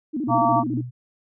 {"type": "tone with vibrato", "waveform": "sine", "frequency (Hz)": 274, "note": "C#4", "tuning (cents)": -20, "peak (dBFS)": -23, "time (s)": [0.13, 0.82], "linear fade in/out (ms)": 20, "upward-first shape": "square", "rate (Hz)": 14, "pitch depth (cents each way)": 210}
{"type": "tone with tremolo", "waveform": "sine", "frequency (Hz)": 123.47, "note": "B2", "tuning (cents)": 0, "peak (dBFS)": -25, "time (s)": [0.27, 0.91], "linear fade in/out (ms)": 20, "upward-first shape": "sine", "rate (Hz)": 4.4, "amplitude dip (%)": 60}
{"type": "harmonic tone", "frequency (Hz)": 230, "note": "A#3", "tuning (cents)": -23, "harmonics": [3, 4, 5], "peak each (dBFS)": [-20, -21, -22], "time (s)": [0.28, 0.64], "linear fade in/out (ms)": 50}
{"effects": []}